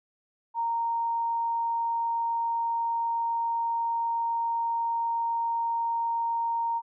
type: tone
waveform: sine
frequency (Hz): 927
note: A#5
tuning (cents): -10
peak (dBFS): -25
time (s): 0.54-6.82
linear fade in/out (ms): 50
effects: none